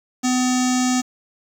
square tone with low-pass filter, 252.5 Hz, B3, 39 cents sharp, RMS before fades -19 dBFS, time 0.23-1.02 s, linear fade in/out 20 ms, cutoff 6800 Hz, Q 6.3, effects 7-bit

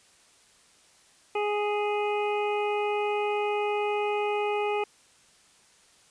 harmonic tone, 415.3 Hz, G#4, in tune, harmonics 1 / 2 / 3 / 5 / 6 / 7, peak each -27 / -30 / -37 / -41 / -36 / -44 dBFS, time 1.35-4.84 s, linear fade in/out 5 ms, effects white hiss -59 dBFS RMS until 6.1 s + resampled to 22050 Hz

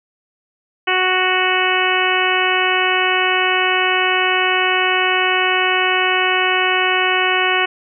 harmonic tone, 370 Hz, F#4, in tune, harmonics 1 / 2 / 3 / 4 / 5 / 6 / 7 / 8, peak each -22 / -22 / -22 / -22 / -22 / -22 / -22 / -22 dBFS, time 0.87-7.66 s, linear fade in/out 10 ms, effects none

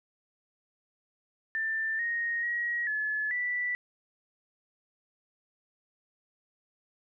sine tone with pitch steps, 1780 / 1867 / 1901 / 1717 / 1968 Hz, A6 / A#6 / A#6 / A6 / B6, +20 / +2 / +33 / -43 / -7 cents, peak -28 dBFS, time 1.55-3.75 s, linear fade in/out 0 ms, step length 440 ms, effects none

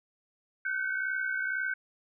sine tone cluster, 1477 / 1539 / 2207 Hz, F#6 / G6 / C#7, -3 / -32 / -8 cents, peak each -37 / -30 / -39 dBFS, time 0.65-1.74 s, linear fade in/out 5 ms, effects none

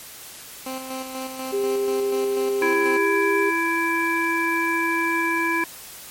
15% pulse tone with tremolo, 261.6 Hz, C4, in tune, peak -22 dBFS, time 0.66-2.97 s, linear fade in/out 5 ms, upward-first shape square, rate 4.1 Hz, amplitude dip 45%
sine tone, 400 Hz, G4, 35 cents sharp, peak -20 dBFS, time 1.52-3.51 s, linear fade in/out 20 ms
harmonic tone, 333.2 Hz, E4, 19 cents sharp, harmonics 1 / 3 / 5 / 7, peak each -25 / -25 / -25 / -25 dBFS, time 2.62-5.64 s, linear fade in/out 2 ms
effects white hiss -40 dBFS RMS until 6.1 s + MP3 64 kbps

